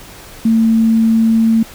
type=tone; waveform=sine; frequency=225.1 Hz; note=A3; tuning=40 cents sharp; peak=-8 dBFS; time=0.45-1.63 s; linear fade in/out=5 ms; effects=pink hiss -36 dBFS RMS until 1.74 s